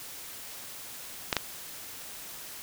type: clicks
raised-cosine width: 0.2 ms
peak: -7 dBFS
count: 2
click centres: 1.328 / 1.367 s
effects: white hiss -43 dBFS RMS until 2.62 s